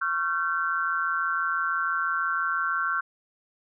sine tone cluster, 1103 / 1371 / 1537 Hz, C#6 / F6 / G6, -9 / -32 / -35 cents, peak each -31 / -27 / -28 dBFS, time 0.01-3.01 s, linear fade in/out 10 ms, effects none

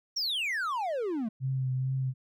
triangle exponential sweep, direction down, 5760 to 207.7 Hz, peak -27 dBFS, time 0.16-1.29 s, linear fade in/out 10 ms
sine tone with vibrato, 130.81 Hz, C3, in tune, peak -27 dBFS, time 1.4-2.14 s, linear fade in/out 50 ms, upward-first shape triangle, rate 2.3 Hz, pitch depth 32 cents each way
effects none

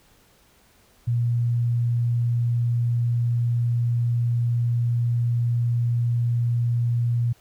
sine tone, 119 Hz, A#2, 36 cents sharp, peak -19 dBFS, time 1.07-7.33 s, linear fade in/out 10 ms, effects pink hiss -58 dBFS RMS until 7.4 s

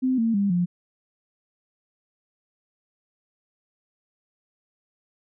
sine tone with pitch steps, 258.2 / 227.4 / 200.3 / 176.36 Hz, C4 / A#3 / G3 / F3, -23 / -43 / +38 / +17 cents, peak -19 dBFS, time 0.02-0.66 s, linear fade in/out 20 ms, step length 160 ms, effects none

